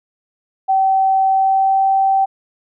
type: tone with pitch glide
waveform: sine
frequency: 769 to 775.2 Hz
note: G5 to G5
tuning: -33 to -20 cents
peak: -11 dBFS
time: 0.68-2.26 s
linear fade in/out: 20 ms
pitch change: +13 cents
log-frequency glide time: 1.28-1.86 s
effects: none